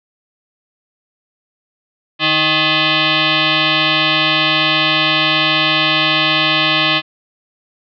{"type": "tone with frequency modulation", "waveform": "sine", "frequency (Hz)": 316.6, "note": "D#4", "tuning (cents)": 30, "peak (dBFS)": -11, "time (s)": [2.19, 7.02], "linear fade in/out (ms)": 50, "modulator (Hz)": 468, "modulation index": 7.6, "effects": []}